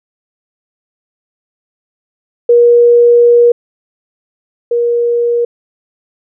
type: tone pair in turn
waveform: sine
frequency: 476.8 / 474.5 Hz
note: A#4 / A#4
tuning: +39 / +31 cents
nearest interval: unison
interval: 8 cents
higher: first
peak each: -3 / -9 dBFS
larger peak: first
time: 2.49-3.52 / 4.71-5.45 s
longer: first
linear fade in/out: 5 ms
effects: none